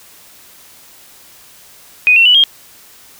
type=tone with pitch steps; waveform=sine; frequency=2489 / 2714 / 2960 / 3228 Hz; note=D#7 / E7 / F#7 / G#7; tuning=0 / +50 / 0 / -50 cents; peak=-5 dBFS; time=2.07-2.438 s; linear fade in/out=0 ms; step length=92 ms; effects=white hiss -42 dBFS RMS until 3.19 s